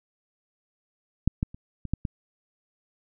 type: clicks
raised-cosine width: 5 ms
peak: -7 / -12 / -29 / -22 / -12 / -16 dBFS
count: 6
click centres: 1.276 / 1.429 / 1.545 / 1.853 / 1.936 / 2.052 s
effects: none